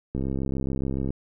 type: click train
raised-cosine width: 3 ms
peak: -16 dBFS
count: 65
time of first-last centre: 0.15-1.105 s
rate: 67 Hz
effects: none